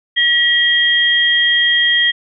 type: tone pair together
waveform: sine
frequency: 1921 / 3231 Hz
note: B6 / G#7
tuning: -48 / -48 cents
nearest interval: major sixth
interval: 900 cents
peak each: -13 dBFS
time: 0.16-2.12 s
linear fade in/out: 20 ms
effects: none